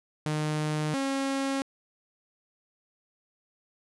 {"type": "tone pair in turn", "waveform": "sawtooth", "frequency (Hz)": [152.7, 272.1], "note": ["D#3", "C#4"], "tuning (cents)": [-32, -32], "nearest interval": "minor seventh", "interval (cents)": 1000, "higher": "second", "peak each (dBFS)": -23, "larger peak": "neither", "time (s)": [[0.26, 0.94], [0.94, 1.62]], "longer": "neither", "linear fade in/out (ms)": 0, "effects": ["resampled to 24000 Hz"]}